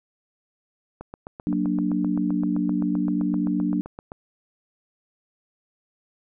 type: click train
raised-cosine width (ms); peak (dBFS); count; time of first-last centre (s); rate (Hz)
1; -22; 25; 1.01-4.119; 7.72
type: chord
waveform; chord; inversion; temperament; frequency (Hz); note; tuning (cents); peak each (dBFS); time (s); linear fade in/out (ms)
sine; Gb augmented; none; equal; 185 / 233.1 / 293.7; Gb3 / Bb3 / D4; 0 / 0 / 0; -25 / -27 / -24; 1.47-3.81; 0
effects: none